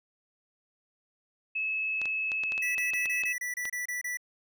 sine tone, 2592 Hz, E7, 30 cents flat, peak -28 dBFS, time 1.55-3.33 s, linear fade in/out 10 ms
clicks, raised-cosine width 0.2 ms, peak -22 dBFS, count 11, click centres 2.016 / 2.056 / 2.318 / 2.436 / 2.521 / 2.579 / 2.781 / 2.935 / 3.057 / 3.236 / 3.654 s
square tone bursts, 1965 Hz, B6, 9 cents flat, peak -32 dBFS, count 10, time 2.62-4.172 s, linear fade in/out 5 ms, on 130 ms, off 28 ms
effects none

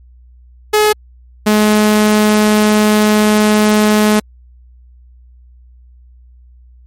sawtooth tone pair in turn, 424.2 / 212.1 Hz, G#4 / G#3, +37 / +37 cents, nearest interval octave, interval 1200 cents, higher first, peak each -4 dBFS, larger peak neither, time 0.73-0.93 / 1.46-4.2 s, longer second, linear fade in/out 10 ms, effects added 61 Hz sine -39 dBFS peak until 6.86 s + MP3 64 kbps

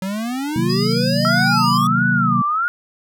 square exponential sweep, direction up, 185 to 1153 Hz, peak -22 dBFS, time 0.02-1.87 s, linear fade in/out 2 ms
sine chord, C half-diminished seventh, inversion none, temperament equal with one note detuned, 128.86 / 155.56 / 185 / 233.1 Hz, C3 / Eb3 / Gb3 / Bb3, -26 / 0 / 0 / 0 cents, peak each -22 / -24 / -21 / -21 dBFS, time 0.56-2.42 s, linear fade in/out 2 ms
sine tone, 4946 Hz, D#8, 11 cents flat, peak -23 dBFS, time 0.69-1.78 s, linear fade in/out 10 ms
sine tone with vibrato, 1314 Hz, E6, 6 cents flat, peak -16 dBFS, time 1.25-2.68 s, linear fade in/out 0 ms, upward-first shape sine, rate 1.5 Hz, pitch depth 210 cents each way
effects none

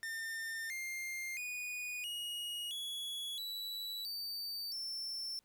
45% pulse tone with pitch steps, 1806 / 2111 / 2467 / 2883 / 3370 / 3939 / 4604 / 5381 Hz, A6 / C7 / D#7 / F#7 / G#7 / B7 / D8 / E8, +45 / +15 / -15 / -46 / +25 / -5 / -35 / +35 cents, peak -39 dBFS, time 0.03-5.39 s, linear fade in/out 0 ms, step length 670 ms, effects pink hiss -75 dBFS RMS until 5.44 s

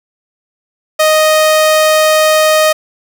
sawtooth tone, 622.3 Hz, D#5, in tune, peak -3 dBFS, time 0.99-2.73 s, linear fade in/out 10 ms, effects none

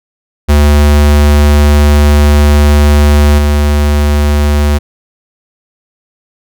square tone with level steps, 73.42 Hz, D2, in tune, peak -4 / -7 dBFS, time 0.48-4.79 s, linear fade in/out 20 ms, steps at 3.38 s, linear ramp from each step 5 ms, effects none

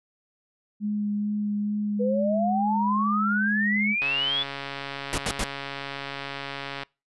sine tone with vibrato, 207.7 Hz, G#3, in tune, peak -24 dBFS, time 0.8-3.96 s, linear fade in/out 50 ms, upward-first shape sine, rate 2.3 Hz, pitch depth 11 cents each way
sine exponential sweep, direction up, 480.6 to 3505 Hz, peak -23 dBFS, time 1.99-4.44 s, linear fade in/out 20 ms
click train, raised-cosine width 0.3 ms, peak -17 dBFS, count 392, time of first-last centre 4.02-6.833 s, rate 139 Hz
pink noise bursts, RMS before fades -26 dBFS, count 3, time 5.13-5.44 s, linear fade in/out 0 ms, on 48 ms, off 83 ms
effects noise-tail reverb RT60 0.3 s tail -26 dB re dry + resampled to 24000 Hz

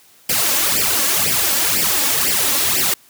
white noise with flanger, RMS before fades -17 dBFS, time 0.29-2.94 s, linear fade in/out 5 ms, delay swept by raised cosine 0.38 to 3.68 ms, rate 2 Hz, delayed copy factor +0.8, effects white hiss -50 dBFS RMS until 3.09 s + high-pass 80 Hz 12 dB/octave

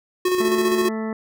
square tone with tremolo, 364.4 Hz, F#4, 26 cents flat, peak -17 dBFS, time 0.25-0.89 s, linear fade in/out 5 ms, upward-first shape square, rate 15 Hz, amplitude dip 40%
harmonic tone, 220 Hz, A3, in tune, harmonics 1 / 2 / 3 / 4 / 5 / 6 / 8 / 9, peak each -25 / -30 / -36 / -38 / -40 / -40 / -42 / -42 dBFS, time 0.4-1.13 s, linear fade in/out 2 ms
effects none

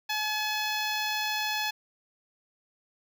10% pulse tone with notch filter, 853 Hz, G#5, 46 cents sharp, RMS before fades -30 dBFS, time 0.09-1.71 s, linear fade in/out 10 ms, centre 9700 Hz, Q 1.2, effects none

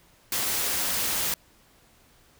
white noise, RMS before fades -27 dBFS, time 0.32-1.34 s, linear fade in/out 2 ms, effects pink hiss -59 dBFS RMS until 2.39 s

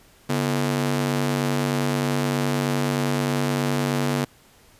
sawtooth ring-modulated tone, 192.8 Hz, G3, 28 cents flat, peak -14 dBFS, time 0.29-4.25 s, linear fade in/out 10 ms, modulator 51.6 Hz, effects pink hiss -54 dBFS RMS until 4.79 s + resampled to 32000 Hz

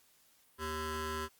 20% pulse ring-modulated tone, 313.6 Hz, D#4, 14 cents sharp, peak -28 dBFS, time 0.58-1.29 s, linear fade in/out 50 ms, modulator 704 Hz, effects white hiss -67 dBFS RMS until 1.39 s + Opus 48 kbps

